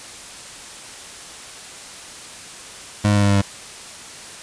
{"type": "tone with pitch steps", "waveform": "25% pulse", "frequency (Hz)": [103.83, 102.87, 101.93, 100.99, 100.06, 99.14], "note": ["G#2", "G#2", "G#2", "G#2", "G2", "G2"], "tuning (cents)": [0, -16, -32, -48, 36, 20], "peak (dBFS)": -10, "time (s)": [3.04, 3.418], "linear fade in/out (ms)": 10, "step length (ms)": 63, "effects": ["white hiss -37 dBFS RMS until 4.42 s", "resampled to 22050 Hz"]}